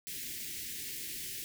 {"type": "band-stop noise", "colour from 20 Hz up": "white", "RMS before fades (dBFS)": -41, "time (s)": [0.07, 1.44], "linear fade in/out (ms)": 0, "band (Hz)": [420, 1800], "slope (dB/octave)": 48, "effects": []}